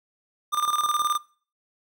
square tone with tremolo, 1200 Hz, D6, 37 cents sharp, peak -21 dBFS, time 0.52-1.18 s, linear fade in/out 20 ms, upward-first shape square, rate 19 Hz, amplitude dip 65%, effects noise-tail reverb RT60 0.4 s tail -20 dB re dry

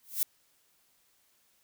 violet noise with exponential growth, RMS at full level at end -24 dBFS, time 0.03-0.23 s, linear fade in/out 1 ms, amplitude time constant 42 ms, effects white hiss -69 dBFS RMS until 1.63 s

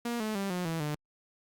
sawtooth tone with pitch steps, 237.1 / 216.2 / 197.09 / 179.69 / 163.83 / 149.36 Hz, A#3 / A3 / G3 / F3 / E3 / D3, +30 / -30 / +10 / +50 / -10 / +30 cents, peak -27 dBFS, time 0.05-0.95 s, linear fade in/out 5 ms, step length 150 ms, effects Opus 48 kbps

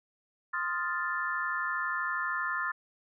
sine chord, F dominant seventh, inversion second, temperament equal, 1046.5 / 1244.5 / 1396.9 / 1760 Hz, C6 / Eb6 / F6 / A6, 0 / 0 / 0 / 0 cents, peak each -36 / -37 / -35 / -33 dBFS, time 0.53-2.72 s, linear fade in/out 10 ms, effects none

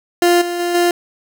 30% pulse tone with level steps, 349.2 Hz, F4, in tune, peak -7 / -17 / -14 / -9 dBFS, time 0.22-0.91 s, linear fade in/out 2 ms, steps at 0.41 / 0.59 / 0.74 s, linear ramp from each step 10 ms, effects none

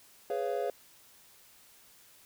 triangle chord, C# dominant seventh, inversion second, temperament just, 415.8 / 498.9 / 554.4 / 693 Hz, G#4 / B4 / C#5 / E#5, +2 / +17 / 0 / -14 cents, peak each -33 / -34 / -34 / -34 dBFS, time 0.3-0.7 s, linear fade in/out 2 ms, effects white hiss -59 dBFS RMS until 2.25 s

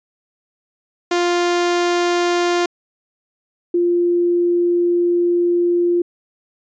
sawtooth / sine tone pair in turn, 350 / 348.5 Hz, F4 / F4, +4 / -4 cents, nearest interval unison, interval 8 cents, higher first, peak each -11 / -13 dBFS, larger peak first, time 1.11-2.66 / 3.74-6.02 s, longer second, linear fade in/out 5 ms, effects resampled to 16000 Hz

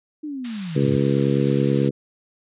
sine linear sweep, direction down, 311.1 to 87.31 Hz, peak -27 dBFS, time 0.23-0.97 s, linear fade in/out 10 ms
white high-pass noise, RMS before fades -35 dBFS, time 0.44-1.89 s, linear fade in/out 10 ms, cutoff 1100 Hz, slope 12 dB/octave
harmonic tone, 69.3 Hz, C#2, in tune, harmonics 2 / 3 / 4 / 5 / 6 / 7, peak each -21 / -23 / -24 / -25 / -26 / -26 dBFS, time 0.75-1.91 s, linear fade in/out 20 ms
effects resampled to 8000 Hz

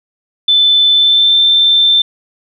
sine tone with pitch glide, 3520 to 3559 Hz, A7 to A7, 0 to +19 cents, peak -6 dBFS, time 0.48-2.02 s, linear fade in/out 5 ms, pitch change +19 cents, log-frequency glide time 0.93-1.36 s, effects none

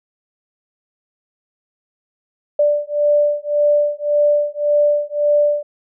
sine beating tone pair, 587.3 / 589.1 Hz, D5 / D5, 0 / +5 cents, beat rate 1.8 Hz, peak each -16 dBFS, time 2.59-5.63 s, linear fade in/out 5 ms, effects none

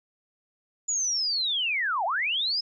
sine linear two-way sweep, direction down then up, 6980 to 649 to 5190 Hz, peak -24 dBFS, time 0.88-2.61 s, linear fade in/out 10 ms, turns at 2.05 s, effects none

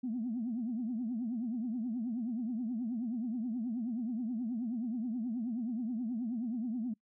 sine tone with vibrato, 234.8 Hz, A#3, 13 cents sharp, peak -32 dBFS, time 0.03-6.94 s, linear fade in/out 10 ms, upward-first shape triangle, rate 9.4 Hz, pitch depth 200 cents each way, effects noise-tail reverb RT60 0.1 s tail -25 dB re dry + tanh soft clip ceiling -28 dBFS

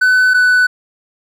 triangle tone pair in turn, 1506 / 1493 Hz, F#6 / F#6, +30 / +15 cents, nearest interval unison, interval 15 cents, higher first, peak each -6 dBFS, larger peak neither, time 0.01-0.34 / 0.34-0.67 s, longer neither, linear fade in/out 10 ms, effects none

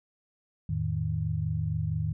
sine tone cluster, 84.4 / 108.7 / 155.1 Hz, E2 / A2 / D#3, +41 / -21 / -5 cents, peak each -33 / -31 / -30 dBFS, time 0.69-2.13 s, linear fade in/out 5 ms, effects none

